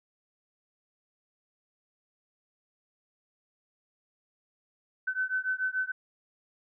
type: beating tone pair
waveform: sine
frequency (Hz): 1515 / 1521.9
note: F#6 / F#6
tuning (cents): +40 / +48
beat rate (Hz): 6.9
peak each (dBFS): -31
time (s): 5.07-5.92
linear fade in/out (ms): 10
effects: none